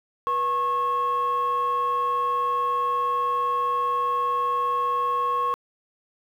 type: tone pair together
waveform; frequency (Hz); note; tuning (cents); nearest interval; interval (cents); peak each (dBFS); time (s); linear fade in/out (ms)
sine; 487.4 / 1091.2; B4 / C#6; -23 / -28; octave + major second; 1395; -29 / -20; 0.27-5.54; 0
effects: tanh soft clip ceiling -18 dBFS + 9-bit